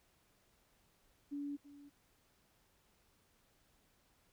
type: tone with echo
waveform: sine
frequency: 286.2 Hz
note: D4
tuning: 45 cents flat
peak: -39 dBFS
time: 1.31-1.57 s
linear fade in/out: 20 ms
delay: 330 ms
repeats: 1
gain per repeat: -15 dB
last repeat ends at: 1.9 s
effects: pink hiss -73 dBFS RMS until 4.32 s